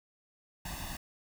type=noise with comb filter; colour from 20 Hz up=pink; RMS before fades=-40 dBFS; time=0.65-0.97 s; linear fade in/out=5 ms; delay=1.1 ms; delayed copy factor=+0.95; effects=none